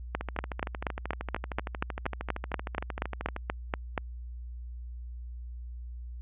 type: two click trains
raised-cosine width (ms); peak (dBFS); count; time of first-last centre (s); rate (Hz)
0.5; -13 / -19; 17 / 42; 0.15-3.978 / 0.21-3.364; 4.18 / 13
effects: added 60 Hz sine -38 dBFS peak until 6.21 s + resampled to 8000 Hz